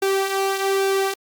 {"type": "tone with flanger", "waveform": "sawtooth", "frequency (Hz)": 389.4, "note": "G4", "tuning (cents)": -12, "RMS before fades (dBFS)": -21, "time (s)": [0.02, 1.14], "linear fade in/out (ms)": 5, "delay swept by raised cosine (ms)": [0.97, 3.17], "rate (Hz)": 1.2, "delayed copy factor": -0.5, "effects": ["Opus 48 kbps"]}